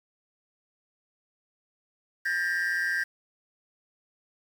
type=tone cluster; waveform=triangle; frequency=1596 / 1771 / 1890 Hz; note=G6 / A6 / A#6; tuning=+31 / +11 / +23 cents; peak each=-26 / -30 / -30 dBFS; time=2.25-3.04 s; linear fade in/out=10 ms; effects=8-bit